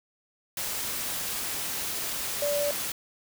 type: tone in noise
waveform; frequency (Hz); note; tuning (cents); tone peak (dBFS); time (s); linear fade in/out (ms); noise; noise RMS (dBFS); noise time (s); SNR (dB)
sine; 580; D5; -22; -25; 2.42-2.71; 2; white; -32; 0.57-2.92; +4
effects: none